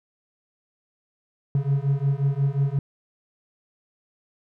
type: beating tone pair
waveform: triangle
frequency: 136.5 / 142.1 Hz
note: C#3 / C#3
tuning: -26 / +43 cents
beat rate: 5.6 Hz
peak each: -21 dBFS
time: 1.55-2.79 s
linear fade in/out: 2 ms
effects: none